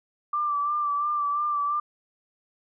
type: tone with vibrato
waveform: sine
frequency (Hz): 1174.7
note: D6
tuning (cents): 0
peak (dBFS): -23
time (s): 0.33-1.8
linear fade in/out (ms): 5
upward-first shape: sine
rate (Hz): 2.9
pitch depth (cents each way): 34
effects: none